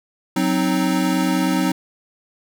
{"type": "chord", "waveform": "square", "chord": "C diminished", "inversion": "second", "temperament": "equal", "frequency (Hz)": [185, 261.6, 311.1], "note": ["Gb3", "C4", "Eb4"], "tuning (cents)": [0, 0, 0], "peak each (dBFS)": -22, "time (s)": [0.36, 1.72], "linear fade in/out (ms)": 5, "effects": []}